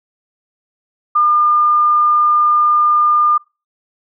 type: tone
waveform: sine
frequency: 1206 Hz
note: D6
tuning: 46 cents sharp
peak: -9 dBFS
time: 1.15-3.38 s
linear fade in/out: 10 ms
effects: noise-tail reverb RT60 0.3 s tail -26 dB re dry